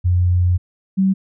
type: tone pair in turn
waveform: sine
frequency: 89.3 / 191.47 Hz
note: F2 / G3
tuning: +39 / -40 cents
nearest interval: octave + minor second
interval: 1321 cents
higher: second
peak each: -12 dBFS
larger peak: neither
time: 0.04-0.58 / 0.97-1.14 s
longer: first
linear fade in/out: 20 ms
effects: none